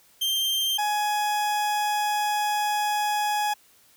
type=tone pair in turn; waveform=40% pulse; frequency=3156 / 837.4 Hz; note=G7 / G#5; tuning=+11 / +14 cents; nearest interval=octave + major seventh; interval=2297 cents; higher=first; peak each=-22 dBFS; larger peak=neither; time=0.21-0.78 / 0.78-3.54 s; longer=second; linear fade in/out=10 ms; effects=white hiss -58 dBFS RMS until 3.96 s